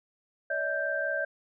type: tone cluster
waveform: sine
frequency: 574 / 639 / 1571 Hz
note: D5 / D#5 / G6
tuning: -40 / +46 / +3 cents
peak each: -33 / -33 / -30 dBFS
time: 0.5-1.25 s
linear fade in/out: 5 ms
effects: none